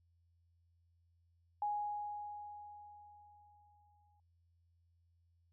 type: tone with exponential decay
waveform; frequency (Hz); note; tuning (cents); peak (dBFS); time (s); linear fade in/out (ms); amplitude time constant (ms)
sine; 830; G#5; -1; -33; 1.62-4.2; 2; 560
effects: added 85 Hz sine -70 dBFS peak until 5.52 s